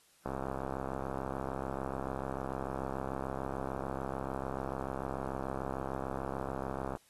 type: click train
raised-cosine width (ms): 1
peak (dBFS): -23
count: 448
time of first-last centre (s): 0.26-6.952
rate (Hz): 66.8
effects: white hiss -66 dBFS RMS until 7.09 s + AAC 32 kbps